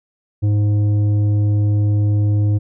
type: tone with tanh clipping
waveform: sine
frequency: 103.83 Hz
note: G#2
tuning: in tune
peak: -14 dBFS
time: 0.42-2.59 s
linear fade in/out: 20 ms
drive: 8 dB
effects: none